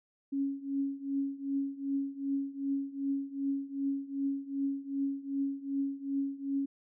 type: tone with tremolo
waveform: sine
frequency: 276.3 Hz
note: C#4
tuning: 6 cents flat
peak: -27 dBFS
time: 0.32-6.66 s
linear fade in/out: 10 ms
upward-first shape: triangle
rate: 2.6 Hz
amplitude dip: 90%
effects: none